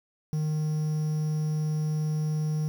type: tone with quantisation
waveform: triangle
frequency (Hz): 153.8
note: D#3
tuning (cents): -20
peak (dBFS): -23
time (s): 0.33-2.68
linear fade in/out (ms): 0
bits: 8
effects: none